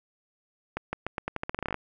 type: accelerating click train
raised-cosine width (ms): 0.5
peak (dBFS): -15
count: 16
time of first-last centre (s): 0.77-1.743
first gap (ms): 160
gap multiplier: 0.85
effects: none